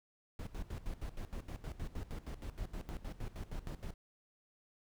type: noise with tremolo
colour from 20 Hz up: brown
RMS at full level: -41 dBFS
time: 0.39-3.94 s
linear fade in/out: 2 ms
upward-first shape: square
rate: 6.4 Hz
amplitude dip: 80%
effects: none